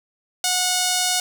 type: tone with notch filter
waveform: 5% pulse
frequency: 730 Hz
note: F#5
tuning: 24 cents flat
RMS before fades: -21 dBFS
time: 0.44-1.2 s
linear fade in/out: 2 ms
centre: 1800 Hz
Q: 1.6
effects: none